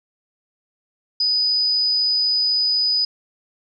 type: tone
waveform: sine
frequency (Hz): 4978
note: D#8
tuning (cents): 0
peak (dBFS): -16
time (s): 1.2-3.05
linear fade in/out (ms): 5
effects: none